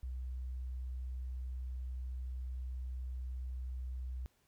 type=tone; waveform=sine; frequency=63.2 Hz; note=B1; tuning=41 cents sharp; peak=-38 dBFS; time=0.03-4.26 s; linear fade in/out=0 ms; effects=pink hiss -74 dBFS RMS until 4.47 s